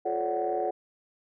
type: tone cluster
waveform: sine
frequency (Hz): 350.9 / 432.3 / 541 / 579 / 744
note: F4 / A4 / C#5 / D5 / F#5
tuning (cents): +8 / -31 / -42 / -25 / +9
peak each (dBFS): -33 / -32 / -37 / -32 / -29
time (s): 0.05-0.71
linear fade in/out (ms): 10
effects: tanh soft clip ceiling -18 dBFS